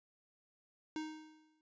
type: tone with exponential decay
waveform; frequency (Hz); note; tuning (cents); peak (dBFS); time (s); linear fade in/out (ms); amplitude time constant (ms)
square; 311.1; D#4; 0; -37; 0.96-1.61; 1; 140
effects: resampled to 16000 Hz